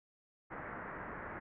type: low-pass noise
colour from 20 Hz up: white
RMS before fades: -45 dBFS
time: 0.5-1.4 s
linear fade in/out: 20 ms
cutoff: 1900 Hz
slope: 48 dB/octave
effects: none